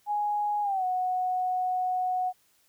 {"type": "tone with pitch glide", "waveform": "sine", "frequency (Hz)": [830.6, 735.7], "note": ["G#5", "F#5"], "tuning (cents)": [0, -10], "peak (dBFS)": -25, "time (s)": [0.06, 2.33], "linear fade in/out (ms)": 50, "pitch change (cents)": -210, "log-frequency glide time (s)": [0.62, 0.84], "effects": ["white hiss -66 dBFS RMS until 2.68 s"]}